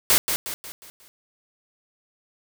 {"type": "noise with echo", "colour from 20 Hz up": "white", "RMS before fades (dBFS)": -17, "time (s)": [0.1, 0.18], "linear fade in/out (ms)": 0, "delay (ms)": 180, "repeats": 5, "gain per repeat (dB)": -7, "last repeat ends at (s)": 1.08, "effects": []}